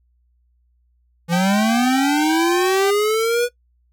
square linear sweep, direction up, 165.7 to 490 Hz, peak -16 dBFS, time 1.28-3.49 s, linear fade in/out 50 ms
harmonic tone, 776 Hz, G5, 18 cents flat, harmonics 1 / 2 / 3 / 4 / 5 / 6 / 7 / 8 / 9 / 10, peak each -23 / -29 / -33 / -35 / -37 / -39 / -40 / -41 / -42 / -43 dBFS, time 1.32-2.91 s, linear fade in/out 10 ms
effects noise-tail reverb RT60 0.1 s tail -19 dB re dry + added 60 Hz sine -58 dBFS peak until 3.92 s

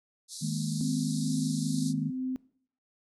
pink band-pass noise, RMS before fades -42 dBFS, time 0.28-1.94 s, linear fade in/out 50 ms, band 3800 to 11000 Hz, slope 96 dB/octave
sine chord, D# suspended fourth, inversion none, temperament equal with one note detuned, 156.01 / 207.7 / 233.1 Hz, D#3 / G#3 / A#3, +5 / 0 / 0 cents, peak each -31 / -35 / -35 dBFS, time 0.41-2.11 s, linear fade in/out 20 ms
sine tone with tremolo, 258 Hz, C4, 24 cents flat, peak -29 dBFS, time 0.81-2.36 s, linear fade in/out 0 ms, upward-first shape sine, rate 2.2 Hz, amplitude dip 40%
effects noise-tail reverb RT60 0.6 s tail -21 dB re dry

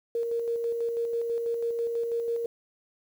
sine tone with tremolo, 466.2 Hz, A#4, in tune, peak -25 dBFS, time 0.15-2.46 s, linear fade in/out 2 ms, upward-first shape square, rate 6.1 Hz, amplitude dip 30%, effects 9-bit

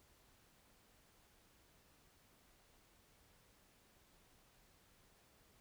silence, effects pink hiss -70 dBFS RMS until 5.6 s

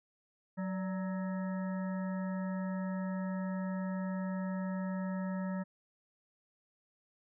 harmonic tone with a mistuned harmonic, 186.3 Hz, F#3, 12 cents sharp, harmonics 1 / 3 / 5 / 7 / 9 / 10, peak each -34 / -44 / -48 / -51 / -53 / -54 dBFS, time 0.57-5.64 s, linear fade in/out 20 ms, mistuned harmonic 3, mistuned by +65 cents, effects none

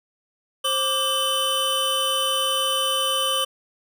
square tone cluster, 529 / 1173 / 3033 Hz, C5 / D6 / F#7, +19 / -2 / +42 cents, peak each -29 / -27 / -23 dBFS, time 0.64-3.45 s, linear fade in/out 10 ms, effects none

